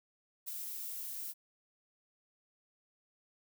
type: noise with ADSR envelope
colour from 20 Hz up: violet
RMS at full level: -39 dBFS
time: 0.46-1.34 s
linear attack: 26 ms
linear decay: 13 ms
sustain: -3 dB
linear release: 38 ms
effects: none